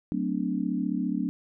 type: chord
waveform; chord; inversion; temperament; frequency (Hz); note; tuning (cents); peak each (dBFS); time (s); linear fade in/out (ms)
sine; D dominant seventh; first; equal with one note detuned; 185 / 220 / 254.9 / 293.7; F#3 / A3 / C4 / D4; 0 / 0 / -45 / 0; -31; 0.12-1.29; 0
effects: none